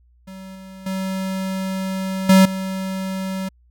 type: tone with level steps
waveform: square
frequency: 190 Hz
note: F#3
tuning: 46 cents sharp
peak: -35 / -37 / -23 / -9 / -24 dBFS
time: 0.27-3.49 s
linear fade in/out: 10 ms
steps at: 0.55 / 0.86 / 2.29 / 2.45 s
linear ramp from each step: 5 ms
effects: added 60 Hz sine -52 dBFS peak until 3.7 s